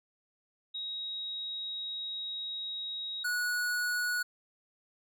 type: tone pair in turn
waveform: sine / square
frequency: 3798 / 1463.5 Hz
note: A#7 / F#6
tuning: +32 / -19 cents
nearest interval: octave + perfect fourth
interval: 1651 cents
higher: first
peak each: -35 / -30 dBFS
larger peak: second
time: 0.74-3.24 / 3.24-4.23 s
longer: first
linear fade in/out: 10 ms
effects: none